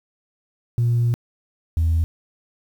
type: tone pair in turn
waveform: sine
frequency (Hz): 118.8 / 81.6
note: A#2 / E2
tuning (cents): +33 / -17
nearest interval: perfect fifth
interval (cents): 650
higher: first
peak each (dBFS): -14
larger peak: neither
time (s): 0.78-1.14 / 1.77-2.04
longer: first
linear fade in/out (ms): 0
effects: tanh soft clip ceiling -13 dBFS + 8-bit